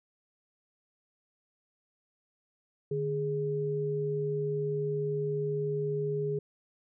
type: tone pair together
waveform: sine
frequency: 149.1 / 414.7 Hz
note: D3 / G#4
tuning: +27 / -3 cents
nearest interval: octave + tritone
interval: 1770 cents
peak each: -33 / -30 dBFS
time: 2.91-6.39 s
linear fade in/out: 5 ms
effects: none